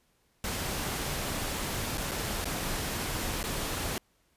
pink noise with dropouts, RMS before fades -33 dBFS, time 0.44-3.98 s, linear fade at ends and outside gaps 1 ms, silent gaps 1.974-1.98 / 2.112-2.116 / 2.444-2.455 / 3.43-3.439 s, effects pink hiss -70 dBFS RMS until 4.36 s + resampled to 32000 Hz

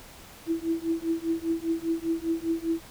sine tone with tremolo, 329.6 Hz, E4, in tune, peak -21 dBFS, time 0.46-2.81 s, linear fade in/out 50 ms, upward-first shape triangle, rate 5 Hz, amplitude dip 100%, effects pink hiss -48 dBFS RMS until 2.9 s

